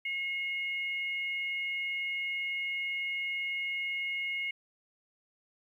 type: tone pair together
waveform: sine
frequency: 2166 / 2848 Hz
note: C#7 / F7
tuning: -41 / +33 cents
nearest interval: perfect fourth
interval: 474 cents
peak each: -32 / -40 dBFS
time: 0.05-4.51 s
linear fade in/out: 5 ms
effects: 11-bit